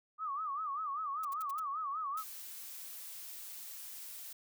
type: tone with vibrato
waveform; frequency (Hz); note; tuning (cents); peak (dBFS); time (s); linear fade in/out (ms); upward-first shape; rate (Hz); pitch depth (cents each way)
sine; 1191; D6; +24; -35; 0.18-2.24; 50; sine; 5.1; 150
type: noise bursts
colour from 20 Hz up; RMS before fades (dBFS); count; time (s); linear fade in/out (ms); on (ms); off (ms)
blue; -48; 5; 1.23-1.598; 5; 20; 67
type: noise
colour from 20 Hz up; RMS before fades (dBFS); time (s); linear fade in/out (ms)
blue; -47; 2.17-4.33; 5
effects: none